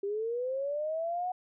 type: linear sweep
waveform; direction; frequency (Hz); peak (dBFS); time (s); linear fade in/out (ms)
sine; up; 392 to 740; -30; 0.03-1.32; 5
effects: none